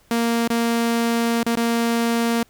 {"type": "tone with dropouts", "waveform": "sawtooth", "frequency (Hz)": 232.6, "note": "A#3", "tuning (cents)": -4, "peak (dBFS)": -14, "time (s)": [0.11, 2.43], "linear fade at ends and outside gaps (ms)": 2, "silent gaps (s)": [[0.477, 0.502], [1.432, 1.463], [1.554, 1.571]], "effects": ["pink hiss -57 dBFS RMS until 2.49 s"]}